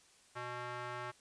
square tone with band-pass filter, 122.7 Hz, B2, 11 cents flat, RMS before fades -43 dBFS, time 0.35-1.12 s, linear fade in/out 20 ms, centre 1300 Hz, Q 1.3, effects white hiss -65 dBFS RMS until 1.2 s + resampled to 22050 Hz

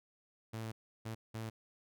sawtooth tone bursts at uneven times, 111.6 Hz, A2, 25 cents sharp, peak -36 dBFS, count 3, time 0.53-0.72 / 1.05-1.15 / 1.34-1.5 s, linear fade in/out 10 ms, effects none

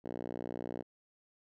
5% pulse tone with band-pass filter, 60 Hz, B1, 49 cents flat, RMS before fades -41 dBFS, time 0.04-0.83 s, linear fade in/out 20 ms, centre 320 Hz, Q 0.92, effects none

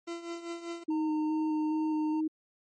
40% pulse tone with tremolo, 339.4 Hz, F4, 49 cents flat, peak -33 dBFS, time 0.07-0.84 s, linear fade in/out 10 ms, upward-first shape triangle, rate 5.1 Hz, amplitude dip 75%
sine tone with vibrato, 311.1 Hz, D#4, in tune, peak -27 dBFS, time 0.88-2.28 s, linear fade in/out 10 ms, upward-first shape square, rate 2.4 Hz, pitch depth 13 cents each way
triangle tone, 913 Hz, A#5, 36 cents flat, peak -37 dBFS, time 0.9-2.21 s, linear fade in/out 10 ms
effects MP3 32 kbps

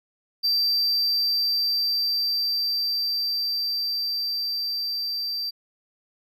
triangle tone with level ramp, 4686 Hz, D8, 5 cents flat, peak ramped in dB -18 to -25 dBFS, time 0.43-5.51 s, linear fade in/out 20 ms, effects none

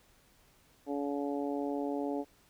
harmonic tone, 142.3 Hz, C#3, 46 cents sharp, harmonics 2 / 3 / 4 / 5 / 6, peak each -34 / -38 / -40 / -42 / -44 dBFS, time 0.86-2.25 s, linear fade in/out 50 ms, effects pink hiss -65 dBFS RMS until 2.49 s

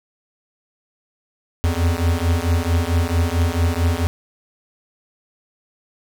square beating tone pair, 82.41 / 86.91 Hz, E2 / F2, 0 / -8 cents, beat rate 4.5 Hz, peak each -20 dBFS, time 1.64-4.07 s, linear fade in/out 0 ms, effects none

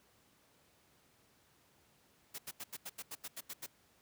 white noise bursts, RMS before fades -44 dBFS, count 11, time 2.34-3.665 s, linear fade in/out 10 ms, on 45 ms, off 83 ms, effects pink hiss -69 dBFS RMS until 4.01 s + high-pass 80 Hz 12 dB/octave

